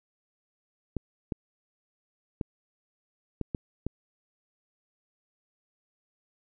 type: clicks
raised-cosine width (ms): 3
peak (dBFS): -17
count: 6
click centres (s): 0.967 / 1.322 / 2.412 / 3.413 / 3.548 / 3.866
effects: none